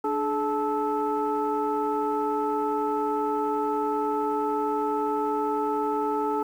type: tone cluster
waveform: sine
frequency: 294.6 / 425.5 / 872 / 1308 Hz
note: D4 / G#4 / A5 / E6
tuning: +6 / +42 / -16 / -14 cents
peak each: -30 / -27 / -27 / -32 dBFS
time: 0.04-6.43 s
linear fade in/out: 5 ms
effects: tanh soft clip ceiling -15 dBFS + 9-bit